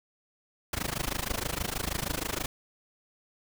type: noise with amplitude modulation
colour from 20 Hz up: pink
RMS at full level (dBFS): -29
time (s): 0.73-2.46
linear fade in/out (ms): 2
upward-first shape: sine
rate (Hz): 26.3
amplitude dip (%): 95
effects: none